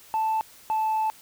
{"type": "tone pair in turn", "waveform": "sine", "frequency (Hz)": [880, 874.4], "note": ["A5", "A5"], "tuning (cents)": [0, -11], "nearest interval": "unison", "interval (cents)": 11, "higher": "first", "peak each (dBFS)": -20, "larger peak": "neither", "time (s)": [[0.14, 0.41], [0.7, 1.1]], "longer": "second", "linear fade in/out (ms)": 0, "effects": ["tanh soft clip ceiling -20 dBFS", "white hiss -51 dBFS RMS until 1.21 s"]}